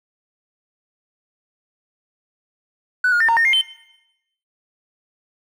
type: tone with pitch steps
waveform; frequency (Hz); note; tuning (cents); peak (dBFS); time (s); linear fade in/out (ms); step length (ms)
triangle; 1490 / 1430 / 1806 / 920 / 1833 / 2122 / 3086; F#6 / F6 / A6 / A#5 / A#6 / C7 / G7; +12 / +41 / +45 / -23 / -30 / +24 / -28; -10; 3.04-3.614; 5; 82
effects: noise-tail reverb RT60 0.9 s tail -21 dB re dry + tanh soft clip ceiling -10 dBFS